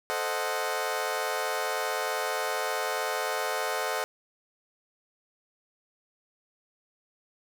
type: chord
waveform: 20% pulse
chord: A diminished seventh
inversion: none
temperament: equal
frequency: 440 / 523.3 / 622.3 / 740 Hz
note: A4 / C5 / Eb5 / Gb5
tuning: 0 / 0 / 0 / 0 cents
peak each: -29 dBFS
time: 0.1-4.04 s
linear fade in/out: 0 ms
effects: none